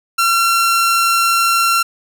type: tone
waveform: sawtooth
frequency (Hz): 1363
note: F6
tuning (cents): -43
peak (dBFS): -8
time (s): 0.18-1.83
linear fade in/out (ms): 10
effects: none